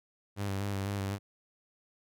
sawtooth tone with vibrato, 99.2 Hz, G2, 21 cents sharp, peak -28 dBFS, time 0.36-1.19 s, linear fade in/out 50 ms, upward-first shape square, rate 4 Hz, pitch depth 27 cents each way, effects none

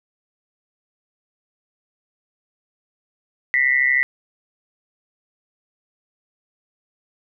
sine tone with amplitude modulation, 1975.5 Hz, B6, in tune, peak -11 dBFS, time 3.54-4.03 s, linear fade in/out 0 ms, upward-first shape sine, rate 133 Hz, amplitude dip 80%, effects none

